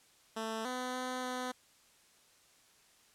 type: tone with pitch steps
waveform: 10% pulse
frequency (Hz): 222.2 / 252.4 / 254.1 / 252.4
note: A3 / B3 / B3 / B3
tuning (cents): +17 / +38 / +49 / +38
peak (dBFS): -28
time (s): 0.36-1.52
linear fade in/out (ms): 10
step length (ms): 290
effects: white hiss -65 dBFS RMS until 3.14 s + low-pass 10000 Hz 12 dB/octave